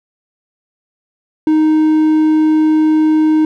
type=tone; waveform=triangle; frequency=311.1 Hz; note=D#4; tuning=in tune; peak=-6 dBFS; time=1.47-3.45 s; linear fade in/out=2 ms; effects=none